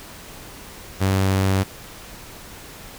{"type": "tone", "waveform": "sawtooth", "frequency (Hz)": 96, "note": "G2", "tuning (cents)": -36, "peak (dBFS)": -13, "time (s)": [1, 1.64], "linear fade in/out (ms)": 20, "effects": ["pink hiss -40 dBFS RMS until 2.98 s"]}